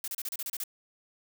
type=noise bursts; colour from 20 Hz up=blue; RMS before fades=-35 dBFS; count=9; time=0.04-0.638 s; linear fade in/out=2 ms; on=38 ms; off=32 ms; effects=none